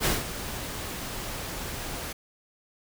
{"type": "noise with ADSR envelope", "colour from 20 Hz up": "pink", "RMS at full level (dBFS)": -23, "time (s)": [0, 2.13], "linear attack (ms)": 51, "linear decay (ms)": 180, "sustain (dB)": -12, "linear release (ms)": 8, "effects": []}